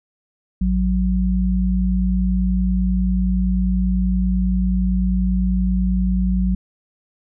sine tone pair together, 55.15 / 185.5 Hz, A1 / F#3, +5 / +5 cents, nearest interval octave + major sixth, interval 2100 cents, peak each -18 dBFS, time 0.61-6.55 s, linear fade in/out 5 ms, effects none

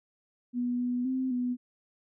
sine tone with pitch steps, 244.6 / 246.2 / 260 / 247.3 Hz, B3 / B3 / C4 / B3, -16 / -5 / -11 / +3 cents, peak -27 dBFS, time 0.53-1.57 s, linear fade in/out 50 ms, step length 260 ms, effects none

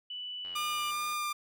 sine tone with pitch glide, 2972 to 2934 Hz, F#7 to F#7, +7 to -15 cents, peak -37 dBFS, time 0.1-0.91 s, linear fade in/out 5 ms, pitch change -22 cents, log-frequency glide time 0.43-0.55 s
click train, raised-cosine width 0.3 ms, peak -36 dBFS, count 62, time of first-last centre 0.45-1.132 s, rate 89.5 Hz
sawtooth tone with vibrato, 1200 Hz, D6, 37 cents sharp, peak -28 dBFS, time 0.55-1.33 s, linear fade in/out 10 ms, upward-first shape sine, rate 2.3 Hz, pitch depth 9 cents each way
effects none

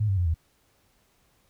sine tone with pitch steps, 106.6 / 97.19 / 88.61 / 80.79 Hz, G#2 / G2 / F2 / E2, +46 / -14 / +26 / -34 cents, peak -21 dBFS, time 0-0.344 s, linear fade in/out 10 ms, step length 86 ms, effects pink hiss -66 dBFS RMS until 1.49 s

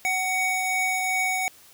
square tone pair together, 748.2 / 2242 Hz, F#5 / C#7, +19 / +19 cents, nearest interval octave + perfect fifth, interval 1900 cents, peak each -28 / -25 dBFS, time 0.05-1.48 s, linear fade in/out 0 ms, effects white hiss -52 dBFS RMS until 1.73 s

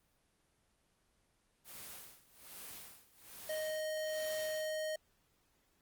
white noise with tremolo, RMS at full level -48 dBFS, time 1.64-4.79 s, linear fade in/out 50 ms, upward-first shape sine, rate 1.2 Hz, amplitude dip 90%
square tone, 622.3 Hz, D#5, in tune, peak -37 dBFS, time 3.49-4.96 s, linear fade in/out 5 ms
effects pink hiss -75 dBFS RMS until 5.81 s + Opus 24 kbps

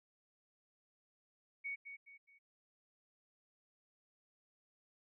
sine tone with echo, 2232 Hz, C#7, 11 cents sharp, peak -39 dBFS, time 1.64-1.76 s, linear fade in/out 20 ms, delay 210 ms, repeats 3, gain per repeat -8 dB, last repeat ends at 2.39 s, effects none

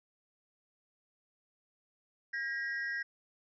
triangle ring-modulated tone, 1761 Hz, A6, 1 cent sharp, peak -29 dBFS, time 2.33-3.03 s, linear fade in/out 10 ms, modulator 142 Hz, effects resampled to 16000 Hz

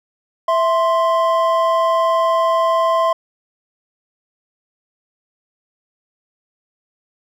triangle tone pair together, 659.3 / 1046.5 Hz, E5 / C6, 0 / 0 cents, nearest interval minor sixth, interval 800 cents, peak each -14 dBFS, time 0.48-3.13 s, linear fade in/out 5 ms, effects none

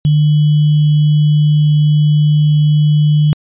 sine tone with sample-and-hold, 150.2 Hz, D3, 39 cents sharp, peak -7 dBFS, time 0.05-3.33 s, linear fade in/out 0 ms, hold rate 3150 Hz, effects resampled to 8000 Hz

